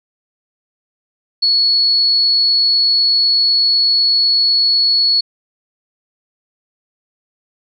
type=tone; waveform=sine; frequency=4384 Hz; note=C#8; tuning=20 cents flat; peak=-10 dBFS; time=1.42-5.21 s; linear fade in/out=10 ms; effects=none